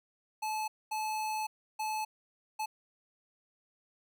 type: tone bursts at uneven times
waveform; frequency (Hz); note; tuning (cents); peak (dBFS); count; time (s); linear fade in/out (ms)
square; 864; A5; -32; -33; 4; 0.42-0.68 / 0.91-1.47 / 1.79-2.05 / 2.59-2.66; 10
effects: none